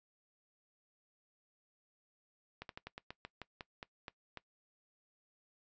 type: slowing click train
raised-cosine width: 0.3 ms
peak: -28 dBFS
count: 12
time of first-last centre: 2.62-4.373 s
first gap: 72 ms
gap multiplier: 1.15
effects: noise-tail reverb RT60 0.1 s tail -20 dB re dry + resampled to 16000 Hz